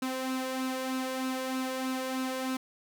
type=tone with flanger; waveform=sawtooth; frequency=260 Hz; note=C4; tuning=11 cents flat; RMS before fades=-33 dBFS; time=0.02-2.57 s; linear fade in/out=5 ms; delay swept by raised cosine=0.74 to 1.84 ms; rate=3.2 Hz; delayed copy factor=+0.55; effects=none